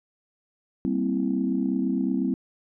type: chord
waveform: sine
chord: C dominant seventh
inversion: second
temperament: equal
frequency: 196 / 233.1 / 261.6 / 329.6 Hz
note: G3 / Bb3 / C4 / E4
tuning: 0 / 0 / 0 / 0 cents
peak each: -27 / -30 / -25 / -30 dBFS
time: 0.85-2.34 s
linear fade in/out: 0 ms
effects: tanh soft clip ceiling -12 dBFS